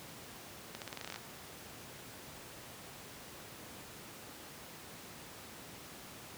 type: accelerating click train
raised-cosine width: 0.2 ms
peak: -24 dBFS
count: 12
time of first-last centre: 0.75-1.16 s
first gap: 68 ms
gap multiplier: 0.87
effects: pink hiss -50 dBFS RMS until 6.37 s + high-pass 100 Hz 12 dB/octave